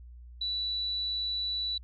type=tone; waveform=sine; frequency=3951 Hz; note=B7; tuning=in tune; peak=-29 dBFS; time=0.41-1.78 s; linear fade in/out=5 ms; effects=added 60 Hz sine -45 dBFS peak until 1.83 s + MP3 32 kbps